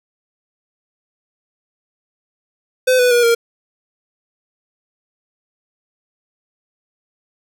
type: tone with pitch steps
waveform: square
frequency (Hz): 510 / 494.9 / 480.3 / 466.1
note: C5 / B4 / B4 / A#4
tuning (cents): -44 / +4 / -48 / 0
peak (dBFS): -11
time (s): 2.87-3.35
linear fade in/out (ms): 10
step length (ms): 120
effects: none

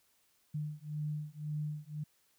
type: beating tone pair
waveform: sine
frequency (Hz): 149.7 / 151.6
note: D3 / D#3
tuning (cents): +33 / -45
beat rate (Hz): 1.9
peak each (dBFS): -39 / -39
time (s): 0.54-2.04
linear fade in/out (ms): 10
effects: white hiss -72 dBFS RMS until 2.38 s

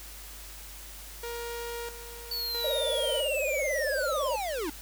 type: tone with tremolo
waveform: sawtooth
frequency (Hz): 471.3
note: A#4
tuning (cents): +19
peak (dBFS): -31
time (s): 1.23-3.28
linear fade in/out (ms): 5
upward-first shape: square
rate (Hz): 0.76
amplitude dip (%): 70
type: linear sweep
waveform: square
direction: down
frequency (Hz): 4511 to 277.2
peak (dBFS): -31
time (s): 2.31-4.7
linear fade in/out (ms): 5
type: tone with vibrato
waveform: sine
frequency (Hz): 565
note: C#5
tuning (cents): +33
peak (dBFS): -28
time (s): 2.64-4.36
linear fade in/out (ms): 5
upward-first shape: triangle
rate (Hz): 18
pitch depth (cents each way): 190
effects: added 50 Hz sine -46 dBFS peak until 4.81 s + white hiss -46 dBFS RMS until 4.81 s

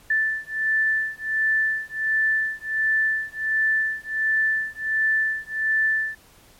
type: beating tone pair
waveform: sine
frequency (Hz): 1760 / 1761.4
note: A6 / A6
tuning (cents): 0 / +1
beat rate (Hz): 1.4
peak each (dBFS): -23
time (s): 0.1-6.15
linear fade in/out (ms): 5
effects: pink hiss -53 dBFS RMS until 6.59 s + MP3 64 kbps

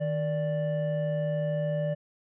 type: tone pair together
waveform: triangle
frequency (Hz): 155.56 / 587.3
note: D#3 / D5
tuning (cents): 0 / 0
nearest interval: octave + major seventh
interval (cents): 2300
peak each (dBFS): -27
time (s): 0-1.95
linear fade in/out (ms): 20
effects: resampled to 8000 Hz

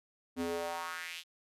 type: tone with high-pass filter sweep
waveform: square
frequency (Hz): 84.6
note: E2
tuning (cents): +45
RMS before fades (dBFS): -38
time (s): 0.36-1.24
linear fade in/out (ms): 50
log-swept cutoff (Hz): 250 to 3400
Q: 2.9
effects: resampled to 32000 Hz

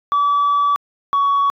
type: tone pair in turn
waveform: sine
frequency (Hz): 1149 / 1122.8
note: D6 / C#6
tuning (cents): -38 / +22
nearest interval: unison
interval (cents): 40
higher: first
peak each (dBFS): -11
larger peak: neither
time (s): 0.12-0.76 / 1.13-1.5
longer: first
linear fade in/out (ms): 0
effects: tanh soft clip ceiling -11 dBFS

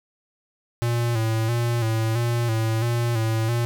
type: tone with vibrato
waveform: square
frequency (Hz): 115.1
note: A#2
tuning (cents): -22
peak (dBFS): -21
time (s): 0.82-3.65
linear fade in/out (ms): 0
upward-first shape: square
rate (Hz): 1.5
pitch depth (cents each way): 51
effects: none

